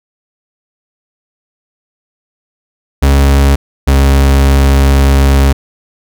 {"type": "tone pair in turn", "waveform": "40% pulse", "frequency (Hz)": [69.3, 68.54], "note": ["C#2", "C#2"], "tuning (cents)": [0, -19], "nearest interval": "unison", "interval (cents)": 19, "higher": "first", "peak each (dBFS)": -4, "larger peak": "neither", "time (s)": [[3.02, 3.56], [3.87, 5.53]], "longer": "second", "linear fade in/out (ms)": 10, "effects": []}